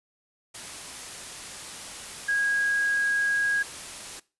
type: tone in noise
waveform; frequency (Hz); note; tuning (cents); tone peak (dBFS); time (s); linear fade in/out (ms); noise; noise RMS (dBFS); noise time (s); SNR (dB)
sine; 1643; G#6; -19; -22; 2.28-3.63; 10; white; -39; 0.54-4.2; +14
effects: noise-tail reverb RT60 0.3 s tail -20 dB re dry + resampled to 24000 Hz